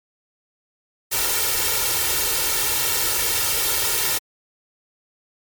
white noise with comb filter, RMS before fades -21 dBFS, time 1.11-4.19 s, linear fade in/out 20 ms, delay 2.2 ms, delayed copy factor +0.8, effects MP3 96 kbps

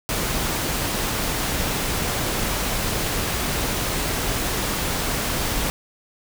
pink noise, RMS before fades -24 dBFS, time 0.09-5.7 s, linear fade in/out 0 ms, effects none

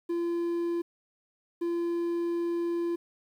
triangle tone pair in turn, 342 / 342 Hz, F4 / F4, -36 / -36 cents, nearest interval unison, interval 0 cents, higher neither, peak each -25 dBFS, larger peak neither, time 0.09-0.82 / 1.61-2.96 s, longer second, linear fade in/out 10 ms, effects 10-bit

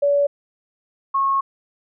sine tone pair in turn, 571 / 1091.4 Hz, D5 / C#6, -49 / -27 cents, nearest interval major seventh, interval 1122 cents, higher second, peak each -14 / -16 dBFS, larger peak first, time 0.02-0.27 / 1.14-1.41 s, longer second, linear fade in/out 10 ms, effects none

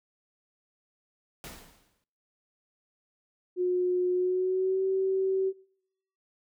pink noise with exponential decay, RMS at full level -40 dBFS, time 1.44-2.04 s, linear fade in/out 1 ms, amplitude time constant 130 ms
sine tone with pitch glide, 361.3 to 382.1 Hz, F#4 to G4, -41 to -44 cents, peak -24 dBFS, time 3.56-5.53 s, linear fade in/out 50 ms, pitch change +97 cents, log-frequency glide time 4.12-4.84 s
effects noise-tail reverb RT60 0.8 s tail -25 dB re dry

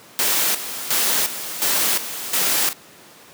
white noise with tremolo, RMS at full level -19 dBFS, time 0.19-2.73 s, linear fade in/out 0 ms, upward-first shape square, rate 1.4 Hz, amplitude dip 70%, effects pink hiss -45 dBFS RMS until 3.33 s + high-pass 200 Hz 12 dB/octave

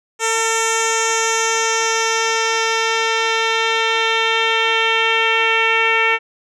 10% pulse tone with low-pass filter sweep, 450.7 Hz, A4, 42 cents sharp, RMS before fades -17 dBFS, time 0.19-6.19 s, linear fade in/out 50 ms, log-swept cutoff 8200 to 2500 Hz, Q 2.9, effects none

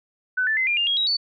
sine tone with pitch steps, 1505 / 1759 / 2056 / 2403 / 2808 / 3282 / 3836 / 4484 Hz, F#6 / A6 / C7 / D7 / F7 / G#7 / A#7 / C#8, +29 / -1 / -31 / +39 / +9 / -21 / +49 / +19 cents, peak -19 dBFS, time 0.37-1.17 s, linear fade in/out 10 ms, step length 100 ms, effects none

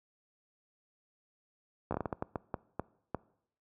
slowing click train, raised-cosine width 1 ms, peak -19 dBFS, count 12, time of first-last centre 1.91-3.147 s, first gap 14 ms, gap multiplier 1.38, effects noise-tail reverb RT60 0.7 s tail -22 dB re dry + high-pass 60 Hz 12 dB/octave

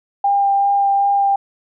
sine tone with vibrato, 798 Hz, G5, 31 cents sharp, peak -12 dBFS, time 0.24-1.36 s, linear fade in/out 5 ms, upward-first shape sine, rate 2.6 Hz, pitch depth 10 cents each way, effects none

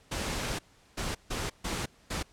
pink noise bursts at uneven times, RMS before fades -33 dBFS, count 5, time 0.11-0.59 / 0.97-1.15 / 1.3-1.5 / 1.64-1.86 / 2.1-2.23 s, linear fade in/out 10 ms, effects pink hiss -61 dBFS RMS until 2.32 s + low-pass 9000 Hz 12 dB/octave

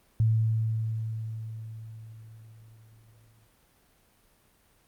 sine tone with exponential decay, 111.2 Hz, A2, 19 cents sharp, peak -19 dBFS, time 0.2-3.47 s, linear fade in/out 0 ms, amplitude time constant 710 ms, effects pink hiss -64 dBFS RMS until 4.87 s + Opus 32 kbps

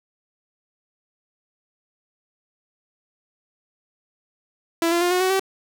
sawtooth tone with pitch steps, 333.8 / 343.4 / 353.2 / 363.4 / 373.8 / 384.5 Hz, E4 / F4 / F4 / F#4 / F#4 / G4, +22 / -29 / +20 / -31 / +18 / -33 cents, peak -14 dBFS, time 4.82-5.396 s, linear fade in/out 2 ms, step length 96 ms, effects none

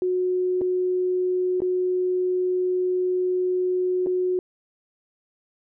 sine tone with dropouts, 365.4 Hz, F#4, 22 cents flat, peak -20 dBFS, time 0.02-4.39 s, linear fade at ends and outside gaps 1 ms, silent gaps 0.611-0.616 / 1.604-1.619 / 4.062-4.069 s, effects none

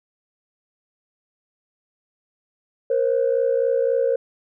sine tone pair together, 470.5 / 534.3 Hz, A#4 / C5, +16 / +36 cents, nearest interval major second, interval 220 cents, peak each -19 dBFS, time 2.9-4.16 s, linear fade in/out 5 ms, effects tanh soft clip ceiling -11 dBFS

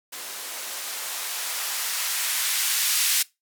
violet noise with band-pass filter sweep, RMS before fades -27 dBFS, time 0.12-3.23 s, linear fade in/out 10 ms, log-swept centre 350 to 2200 Hz, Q 0.73, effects noise-tail reverb RT60 0.2 s tail -21 dB re dry

